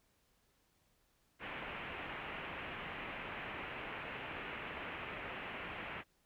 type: low-pass noise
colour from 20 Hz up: white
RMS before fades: -45 dBFS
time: 1.39-6.04 s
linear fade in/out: 50 ms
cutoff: 2800 Hz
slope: 48 dB/octave
effects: pink hiss -75 dBFS RMS until 6.25 s